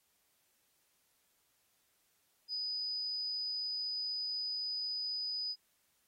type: tone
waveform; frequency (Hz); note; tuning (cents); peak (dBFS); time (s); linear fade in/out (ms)
sine; 4978; D#8; 0; -35; 2.48-5.56; 50
effects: white hiss -75 dBFS RMS until 6.07 s + AAC 48 kbps